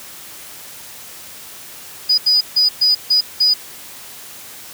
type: tone bursts at uneven times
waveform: sine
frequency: 4946 Hz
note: D#8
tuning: 11 cents flat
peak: -10 dBFS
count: 6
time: 2.09-2.18 / 2.26-2.41 / 2.56-2.69 / 2.81-2.95 / 3.1-3.21 / 3.4-3.54 s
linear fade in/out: 10 ms
effects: white hiss -36 dBFS RMS until 4.73 s + high-pass 60 Hz 12 dB/octave